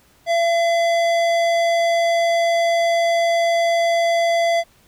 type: tone with tanh clipping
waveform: sine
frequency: 677 Hz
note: E5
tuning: 46 cents sharp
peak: -17 dBFS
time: 0.26-4.64 s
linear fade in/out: 50 ms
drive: 17 dB
effects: pink hiss -55 dBFS RMS until 4.87 s